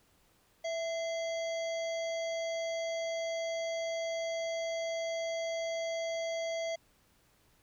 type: harmonic tone with a mistuned harmonic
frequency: 659.3 Hz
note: E5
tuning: in tune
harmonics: 1 / 3 / 5 / 7 / 9 / 10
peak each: -33 / -43 / -47 / -50 / -52 / -53 dBFS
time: 0.64-6.76 s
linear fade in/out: 10 ms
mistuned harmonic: 3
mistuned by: +72 cents
effects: pink hiss -68 dBFS RMS until 7.62 s